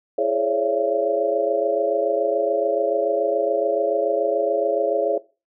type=tone cluster; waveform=sine; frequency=334.4 / 420.5 / 546 / 573 / 673 Hz; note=E4 / G#4 / C#5 / D5 / E5; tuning=+25 / +22 / -26 / -43 / +36 cents; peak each=-30 / -23 / -22 / -24 / -25 dBFS; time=0.18-5.18 s; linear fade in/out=5 ms; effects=noise-tail reverb RT60 0.3 s tail -20 dB re dry